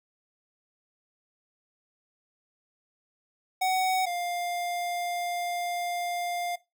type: tone pair in turn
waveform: square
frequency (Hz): 749 / 702.1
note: F#5 / F5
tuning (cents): +21 / +9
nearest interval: minor second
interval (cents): 112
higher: first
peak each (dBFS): -24 / -30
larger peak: first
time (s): 3.61-4.06 / 4.06-6.56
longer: second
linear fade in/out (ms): 10
effects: noise-tail reverb RT60 0.2 s tail -17 dB re dry